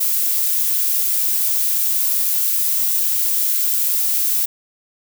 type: noise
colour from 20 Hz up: violet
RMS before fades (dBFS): -18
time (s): 0-4.46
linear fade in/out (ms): 10
effects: none